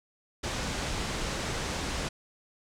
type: low-pass noise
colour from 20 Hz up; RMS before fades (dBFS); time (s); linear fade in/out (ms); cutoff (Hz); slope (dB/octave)
pink; -33; 0.43-2.09; 10; 7900; 24
effects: none